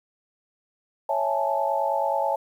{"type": "chord", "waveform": "sine", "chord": "A major seventh", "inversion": "first", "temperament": "equal", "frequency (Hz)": [554.4, 659.3, 830.6, 880], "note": ["C#5", "E5", "G#5", "A5"], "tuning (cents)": [0, 0, 0, 0], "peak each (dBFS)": [-27, -28, -28, -26], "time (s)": [1.09, 2.36], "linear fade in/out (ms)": 5, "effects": ["9-bit"]}